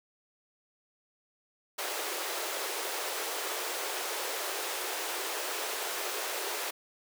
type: high-pass noise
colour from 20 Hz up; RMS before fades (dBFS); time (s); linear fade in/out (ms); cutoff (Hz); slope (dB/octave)
pink; -35; 1.78-6.71; 10; 360; 48
effects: none